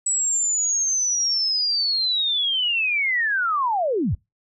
sine linear sweep, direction down, 7902 to 55.1 Hz, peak -19 dBFS, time 0.06-4.15 s, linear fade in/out 5 ms, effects noise-tail reverb RT60 0.2 s tail -23 dB re dry

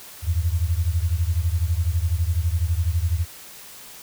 sine beating tone pair, 79.9 / 91.9 Hz, D#2 / F#2, +47 / -11 cents, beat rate 12 Hz, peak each -21 / -23 dBFS, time 0.22-3.26 s, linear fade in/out 50 ms, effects white hiss -42 dBFS RMS until 4.02 s

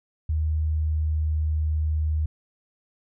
sine tone with pitch glide, 77.8 to 77.35 Hz, D#2 to D#2, 0 to -10 cents, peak -21 dBFS, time 0.29-2.26 s, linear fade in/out 5 ms, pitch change -10 cents, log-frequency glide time 0.56-1.55 s, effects none

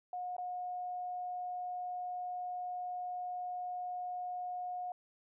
sine tone with dropouts, 722 Hz, F#5, 43 cents flat, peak -37 dBFS, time 0.13-4.92 s, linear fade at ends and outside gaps 2 ms, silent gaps 0.366-0.382 s, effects none

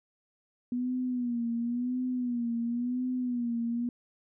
sine tone with vibrato, 243 Hz, B3, 28 cents flat, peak -28 dBFS, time 0.72-3.89 s, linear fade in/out 2 ms, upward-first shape sine, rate 0.95 Hz, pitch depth 74 cents each way, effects none

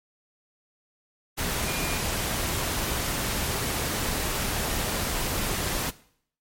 sine tone in noise, 2420 Hz, D#7, 49 cents flat, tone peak -35 dBFS, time 1.66-1.99 s, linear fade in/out 20 ms, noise pink, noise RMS -28 dBFS, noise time 1.37-5.91 s, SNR -10 dB, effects noise-tail reverb RT60 0.6 s tail -18 dB re dry + MP3 64 kbps

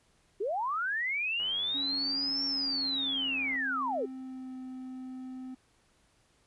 sine linear two-way sweep, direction up then down, 361.9 to 5500 to 361.9 Hz, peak -29 dBFS, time 0.4-4.06 s, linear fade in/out 10 ms, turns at 2.45 s
click train, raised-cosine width 0.5 ms, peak -35 dBFS, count 217, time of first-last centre 1.4-3.56 s, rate 100 Hz
triangle tone with pitch glide, 276.2 to 257.7 Hz, C#4 to C4, -6 to -26 cents, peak -37 dBFS, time 1.74-5.55 s, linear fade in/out 10 ms, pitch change -120 cents, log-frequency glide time 2.36-4.58 s
effects pink hiss -68 dBFS RMS until 6.46 s + resampled to 24000 Hz

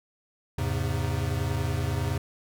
square chord, E augmented, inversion none, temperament equal with one note detuned, 82.41 / 103.83 / 133.79 Hz, E2 / G#2 / B#2, 0 / 0 / +39 cents, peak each -31 dBFS, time 0.58-2.18 s, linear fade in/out 5 ms, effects none

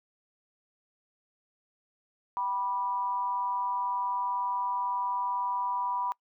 sine tone with amplitude modulation, 981 Hz, B5, 12 cents flat, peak -25 dBFS, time 2.37-6.12 s, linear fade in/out 0 ms, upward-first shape sine, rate 202 Hz, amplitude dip 65%, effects noise-tail reverb RT60 0.1 s tail -25 dB re dry

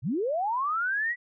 sine linear sweep, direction up, 96.3 to 1975.5 Hz, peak -25 dBFS, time 0.02-1.16 s, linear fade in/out 50 ms, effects none

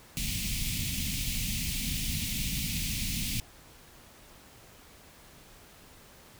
pink band-stop noise, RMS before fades -32 dBFS, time 0.17-3.4 s, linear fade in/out 0 ms, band 260 to 2200 Hz, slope 48 dB/octave, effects pink hiss -54 dBFS RMS until 6.39 s

